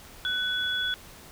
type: tone pair together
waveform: sine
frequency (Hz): 1493 / 3395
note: F#6 / G#7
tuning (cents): +15 / +37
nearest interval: octave + major second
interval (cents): 1422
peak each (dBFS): -29 / -28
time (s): 0.25-0.94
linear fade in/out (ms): 0
effects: pink hiss -48 dBFS RMS until 1.31 s